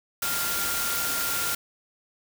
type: tone in noise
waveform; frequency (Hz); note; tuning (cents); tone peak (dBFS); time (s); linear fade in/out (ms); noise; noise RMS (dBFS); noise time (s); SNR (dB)
sine; 1396.9; F6; 0; -32; 0.22-1.55; 5; white; -28; 0.22-1.55; -7
effects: none